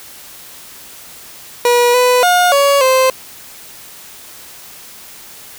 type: tone with pitch steps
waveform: 30% pulse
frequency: 483.5 / 497.4 / 716 / 562 / 521 Hz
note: B4 / B4 / F5 / C#5 / C5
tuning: -37 / +12 / +43 / +24 / -7 cents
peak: -6 dBFS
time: 1.65-3.1 s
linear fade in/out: 2 ms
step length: 290 ms
effects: white hiss -36 dBFS RMS until 5.58 s